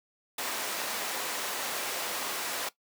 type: high-pass noise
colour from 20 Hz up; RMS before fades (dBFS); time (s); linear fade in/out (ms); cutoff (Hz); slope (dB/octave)
pink; -34; 0.38-2.69; 5; 520; 12
effects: noise-tail reverb RT60 0.1 s tail -17 dB re dry